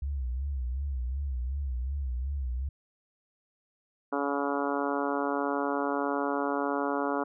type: tone with vibrato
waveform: sine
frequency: 65.9 Hz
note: C2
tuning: 13 cents sharp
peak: -29 dBFS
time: 0.02-2.69 s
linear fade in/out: 5 ms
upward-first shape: sine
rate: 2.7 Hz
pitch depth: 140 cents each way
type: harmonic tone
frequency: 141.6 Hz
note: C#3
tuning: 37 cents sharp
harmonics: 2 / 3 / 4 / 5 / 6 / 7 / 8 / 9 / 10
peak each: -32 / -34 / -35 / -36 / -37 / -37 / -38 / -39 / -39 dBFS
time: 4.12-7.24 s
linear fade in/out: 10 ms
effects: none